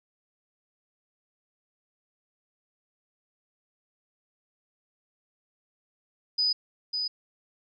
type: tone with echo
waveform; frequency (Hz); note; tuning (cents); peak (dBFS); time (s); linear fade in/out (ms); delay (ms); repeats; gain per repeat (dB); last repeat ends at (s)
sine; 4978; D#8; 0; -22; 6.38-6.53; 10; 550; 1; -5; 7.08
effects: none